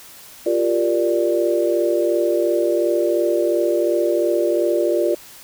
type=chord; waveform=sine; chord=G minor seventh; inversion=third; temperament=equal; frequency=349.2 / 392 / 466.2 / 587.3 Hz; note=F4 / G4 / Bb4 / D5; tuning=0 / 0 / 0 / 0 cents; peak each=-19 / -25 / -23 / -20 dBFS; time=0.46-5.15 s; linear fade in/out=5 ms; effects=white hiss -42 dBFS RMS until 5.43 s